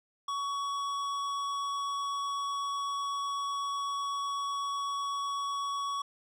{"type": "tone with hard clipping", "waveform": "sine", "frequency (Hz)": 1123, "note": "C#6", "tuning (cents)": 22, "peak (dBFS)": -33, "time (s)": [0.28, 6.02], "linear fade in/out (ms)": 5, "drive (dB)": 12, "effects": []}